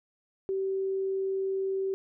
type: tone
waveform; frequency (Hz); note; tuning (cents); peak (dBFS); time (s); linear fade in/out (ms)
sine; 385.3; G4; -30; -27; 0.49-1.94; 0
effects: none